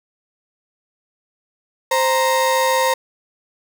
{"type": "tone pair together", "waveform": "35% pulse", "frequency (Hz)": [523.3, 932.4], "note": ["C5", "A#5"], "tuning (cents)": [0, 0], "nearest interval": "minor seventh", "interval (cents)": 1000, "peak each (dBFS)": -16, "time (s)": [1.91, 2.94], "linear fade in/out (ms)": 5, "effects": []}